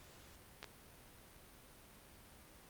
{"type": "clicks", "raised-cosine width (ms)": 0.2, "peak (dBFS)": -29, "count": 2, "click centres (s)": [0.629, 0.643], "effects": ["pink hiss -60 dBFS RMS until 2.69 s", "Opus 48 kbps"]}